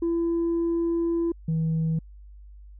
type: tone pair in turn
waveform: sine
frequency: 336.7 / 161.17 Hz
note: E4 / E3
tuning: +37 / -39 cents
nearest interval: octave + minor second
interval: 1276 cents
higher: first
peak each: -20 dBFS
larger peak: neither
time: 0.02-1.32 / 1.48-1.99 s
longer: first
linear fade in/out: 5 ms
effects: tanh soft clip ceiling -20 dBFS + added 50 Hz sine -43 dBFS peak until 2.79 s